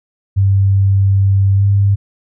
sine tone with pitch glide, 97.9 to 99.78 Hz, G2 to G2, -2 to +31 cents, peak -8 dBFS, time 0.36-1.96 s, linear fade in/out 20 ms, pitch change +33 cents, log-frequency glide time 1.55-1.63 s, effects none

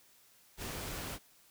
pink noise, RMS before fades -41 dBFS, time 0.57-1.19 s, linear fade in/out 50 ms, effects white hiss -64 dBFS RMS until 1.5 s

